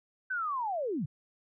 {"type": "linear sweep", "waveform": "sine", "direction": "down", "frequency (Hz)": [1551, 116.7], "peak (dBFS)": -30, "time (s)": [0.3, 1.06], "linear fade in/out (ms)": 10, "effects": []}